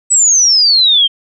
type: exponential sweep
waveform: sine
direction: down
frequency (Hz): 8050 to 3128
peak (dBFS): -6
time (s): 0.1-1.08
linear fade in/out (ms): 20
effects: none